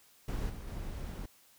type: noise with level steps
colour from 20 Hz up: brown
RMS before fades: -35 / -43 / -40 dBFS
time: 0.28-1.26 s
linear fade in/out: 5 ms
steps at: 0.49 / 0.67 s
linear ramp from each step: 10 ms
effects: white hiss -63 dBFS RMS until 1.58 s